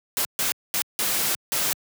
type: noise bursts at uneven times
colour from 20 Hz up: white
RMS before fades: -24 dBFS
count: 5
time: 0.17-0.25 / 0.39-0.52 / 0.74-0.82 / 0.99-1.35 / 1.52-1.73 s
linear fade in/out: 0 ms
effects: high-pass 100 Hz 12 dB/octave